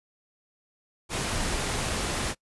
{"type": "noise", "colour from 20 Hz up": "pink", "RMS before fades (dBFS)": -29, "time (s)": [1.09, 2.35], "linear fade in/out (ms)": 50, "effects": ["noise-tail reverb RT60 0.1 s tail -24 dB re dry", "resampled to 24000 Hz"]}